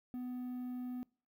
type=tone with quantisation; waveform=triangle; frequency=249.3 Hz; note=B3; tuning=16 cents sharp; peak=-37 dBFS; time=0.14-1.03 s; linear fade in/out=0 ms; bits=11; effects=noise-tail reverb RT60 0.4 s tail -25 dB re dry